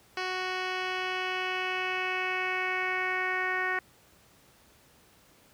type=tone with low-pass filter sweep; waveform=10% pulse; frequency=370 Hz; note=F#4; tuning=in tune; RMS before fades=-31 dBFS; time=0.17-3.79 s; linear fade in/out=2 ms; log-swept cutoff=3900 to 1900 Hz; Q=3.3; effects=pink hiss -60 dBFS RMS until 5.53 s + high-pass 60 Hz 12 dB/octave